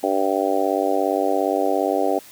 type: harmonic tone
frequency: 97.3 Hz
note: G2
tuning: 12 cents flat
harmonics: 3 / 4 / 5 / 6 / 7 / 8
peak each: -25 / -25 / -25 / -25 / -25 / -25 dBFS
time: 0.03-2.19 s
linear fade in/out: 5 ms
effects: white hiss -45 dBFS RMS until 2.31 s + high-pass 60 Hz 12 dB/octave